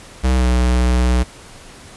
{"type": "tone with pitch glide", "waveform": "square", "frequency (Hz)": [64, 61.75], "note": ["C2", "B1"], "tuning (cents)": [-38, 0], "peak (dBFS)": -13, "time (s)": [0.23, 1.24], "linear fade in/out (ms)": 20, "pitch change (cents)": -62, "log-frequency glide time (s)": [0.34, 0.46], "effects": ["pink hiss -40 dBFS RMS until 1.96 s", "resampled to 24000 Hz"]}